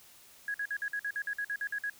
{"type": "tone bursts", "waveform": "sine", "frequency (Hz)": 1661.2, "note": "G#6", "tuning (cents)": 0, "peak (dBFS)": -31, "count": 13, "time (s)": [0.48, 1.898], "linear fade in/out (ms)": 2, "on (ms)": 62, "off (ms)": 51, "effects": ["white hiss -57 dBFS RMS until 1.99 s"]}